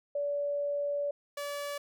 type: tone pair in turn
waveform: sine / sawtooth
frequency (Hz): 575 / 575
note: D5 / D5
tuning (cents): -37 / -37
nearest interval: unison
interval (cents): 0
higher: neither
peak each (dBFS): -29 / -31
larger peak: first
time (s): 0.15-1.11 / 1.37-1.78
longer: first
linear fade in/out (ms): 5
effects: none